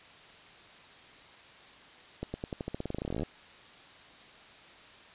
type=accelerating click train; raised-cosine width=2 ms; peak=-21 dBFS; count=24; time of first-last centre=2.23-3.233 s; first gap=110 ms; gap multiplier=0.9; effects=white hiss -53 dBFS RMS until 5.14 s + resampled to 8000 Hz